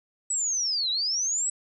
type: linear two-way sweep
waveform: sine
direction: down then up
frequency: 7960 to 3795 to 7960 Hz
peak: -24 dBFS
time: 0.3-1.5 s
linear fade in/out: 5 ms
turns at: 0.9 s
effects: none